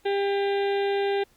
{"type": "harmonic tone with a mistuned harmonic", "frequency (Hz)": 398.8, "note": "G4", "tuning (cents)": 30, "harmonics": [1, 2, 4, 5, 6, 7, 8, 9, 10], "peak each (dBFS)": [-23, -30, -37, -40, -41, -43, -44, -42, -47], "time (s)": [0.05, 1.24], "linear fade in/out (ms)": 10, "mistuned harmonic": 10, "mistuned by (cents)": -15, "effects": ["pink hiss -62 dBFS RMS until 1.36 s", "Opus 48 kbps"]}